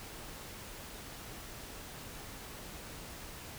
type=silence; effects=pink hiss -47 dBFS RMS until 3.58 s